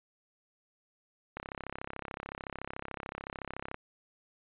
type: click train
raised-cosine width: 0.5 ms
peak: -23 dBFS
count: 81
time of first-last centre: 1.37-3.744 s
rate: 33.7 Hz
effects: resampled to 8000 Hz